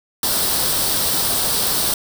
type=noise with comb filter; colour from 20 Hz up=white; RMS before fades=-19 dBFS; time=0.23-1.94 s; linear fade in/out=2 ms; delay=0.22 ms; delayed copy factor=+0.55; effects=none